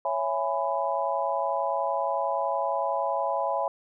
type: chord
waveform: sine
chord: C# minor seventh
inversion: none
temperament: just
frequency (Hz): 554.4 / 665.2 / 831.5 / 997.9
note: C#5 / E5 / G#5 / B5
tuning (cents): 0 / +16 / +2 / +18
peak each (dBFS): -30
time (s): 0.05-3.68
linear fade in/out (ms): 2
effects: none